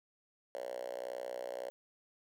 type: tone with high-pass filter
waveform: 5% pulse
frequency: 61.74 Hz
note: B1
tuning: in tune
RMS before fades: -42 dBFS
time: 0.55-1.7 s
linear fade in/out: 0 ms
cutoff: 550 Hz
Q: 7.1
effects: none